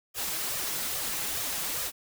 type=noise with flanger; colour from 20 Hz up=white; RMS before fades=-32 dBFS; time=0.14-1.92 s; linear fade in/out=50 ms; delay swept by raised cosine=1.6 to 6.3 ms; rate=2.4 Hz; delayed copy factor=+0.7; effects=none